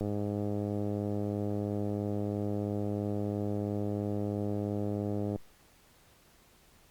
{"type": "click train", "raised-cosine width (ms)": 2, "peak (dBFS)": -21, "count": 552, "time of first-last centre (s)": [0.01, 5.36], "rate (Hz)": 103, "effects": ["pink hiss -62 dBFS RMS until 6.9 s", "Opus 48 kbps"]}